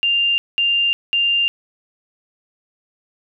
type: tone bursts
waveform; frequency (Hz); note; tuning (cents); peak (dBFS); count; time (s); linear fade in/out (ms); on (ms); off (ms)
sine; 2794; F7; 0; -14; 3; 0.03-1.48; 0; 350; 200
effects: none